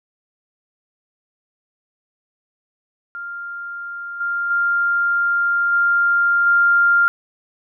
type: tone with level steps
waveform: sine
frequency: 1396.9 Hz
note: F6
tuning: in tune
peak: -27 / -19 / -15 / -13 / -11 dBFS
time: 3.15-7.08 s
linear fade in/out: 0 ms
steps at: 4.2 / 4.5 / 5.72 / 6.46 s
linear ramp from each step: 10 ms
effects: none